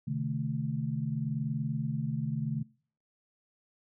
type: chord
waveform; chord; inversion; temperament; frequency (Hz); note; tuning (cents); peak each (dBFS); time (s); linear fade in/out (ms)
sine; A diminished; first; equal with one note detuned; 130.81 / 151.57 / 220; C3 / Eb3 / A3; 0 / -45 / 0; -34 / -33 / -36; 0.07-2.63; 10
effects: noise-tail reverb RT60 0.5 s tail -25 dB re dry